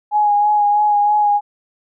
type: tone with vibrato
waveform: sine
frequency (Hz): 831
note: G#5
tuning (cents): +1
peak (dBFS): -11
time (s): 0.11-1.41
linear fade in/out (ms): 50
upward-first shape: sine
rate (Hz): 3.1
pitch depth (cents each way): 22
effects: none